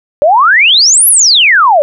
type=exponential two-way sweep; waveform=sine; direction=up then down; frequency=554.4 to 11690 to 554.4 Hz; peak=-3 dBFS; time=0.22-1.82 s; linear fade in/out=0 ms; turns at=1.08 s; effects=none